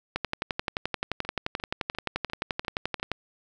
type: two click trains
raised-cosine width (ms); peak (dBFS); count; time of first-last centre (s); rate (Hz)
0.3; -23 / -11; 6 / 35; 1.25-2.998 / 0.16-3.117; 2.86 / 11.5
effects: none